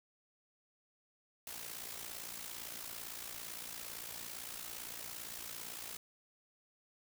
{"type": "noise with amplitude modulation", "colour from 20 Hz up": "white", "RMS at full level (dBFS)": -43, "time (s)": [1.47, 5.97], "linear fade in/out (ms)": 2, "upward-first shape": "sine", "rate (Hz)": 57.7, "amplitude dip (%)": 65, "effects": []}